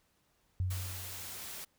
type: tone with exponential decay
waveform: sine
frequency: 92 Hz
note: F#2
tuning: 9 cents flat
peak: -28 dBFS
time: 0.6-1.57 s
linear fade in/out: 0 ms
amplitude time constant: 210 ms
type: noise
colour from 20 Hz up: white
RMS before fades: -44 dBFS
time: 0.7-1.65 s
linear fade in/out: 10 ms
effects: pink hiss -73 dBFS RMS until 1.78 s

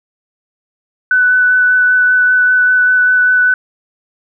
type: tone with vibrato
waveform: sine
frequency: 1495 Hz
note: F#6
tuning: 17 cents sharp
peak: -7 dBFS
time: 1.11-3.54 s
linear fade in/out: 2 ms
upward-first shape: sine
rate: 5.1 Hz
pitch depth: 11 cents each way
effects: none

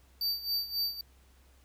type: tone with tremolo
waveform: square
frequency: 4629 Hz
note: D8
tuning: 26 cents flat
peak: -28 dBFS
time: 0.21-1.01 s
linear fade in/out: 2 ms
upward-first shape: sine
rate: 3.7 Hz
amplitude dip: 80%
effects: added 65 Hz sine -59 dBFS peak until 1.64 s + pink hiss -66 dBFS RMS until 1.64 s

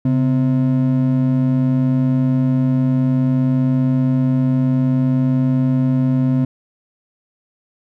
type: ring-modulated tone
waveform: triangle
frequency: 196 Hz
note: G3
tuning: in tune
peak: -8 dBFS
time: 0.05-6.45 s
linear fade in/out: 5 ms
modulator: 60.3 Hz
effects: none

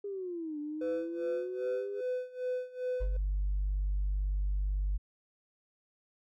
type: linear two-way sweep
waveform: sine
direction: down then up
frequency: 410.3 to 293.7 to 410.3 Hz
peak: -35 dBFS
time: 0.04-2.01 s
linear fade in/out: 5 ms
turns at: 0.59 s
type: tone with tremolo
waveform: triangle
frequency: 503 Hz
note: B4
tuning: 32 cents sharp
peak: -27 dBFS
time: 0.81-3.17 s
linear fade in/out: 5 ms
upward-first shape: sine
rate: 2.5 Hz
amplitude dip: 90%
type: tone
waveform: sine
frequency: 49 Hz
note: G1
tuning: in tune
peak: -27 dBFS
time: 3-4.98 s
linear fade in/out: 20 ms
effects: tanh soft clip ceiling -25 dBFS

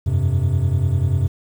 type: chord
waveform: triangle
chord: F suspended second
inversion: none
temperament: equal with one note detuned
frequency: 87.31 / 97.43 / 130.81 Hz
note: F2 / G2 / C3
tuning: 0 / -10 / 0 cents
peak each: -18 dBFS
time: 0.06-1.28 s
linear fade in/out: 10 ms
effects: 8-bit

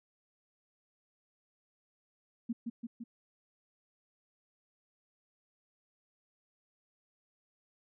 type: tone with echo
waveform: sine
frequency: 233.1 Hz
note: A#3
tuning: in tune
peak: -31 dBFS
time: 2.49-2.53 s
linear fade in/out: 10 ms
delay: 170 ms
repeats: 3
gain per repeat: -3 dB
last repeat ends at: 3.04 s
effects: none

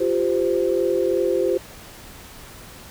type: chord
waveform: sine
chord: F suspended second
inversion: none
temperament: equal with one note detuned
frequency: 349.2 / 392 / 517.5 Hz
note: F4 / G4 / C5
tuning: 0 / 0 / -19 cents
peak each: -22 dBFS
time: 0-1.58 s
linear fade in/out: 10 ms
effects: pink hiss -42 dBFS RMS until 2.9 s

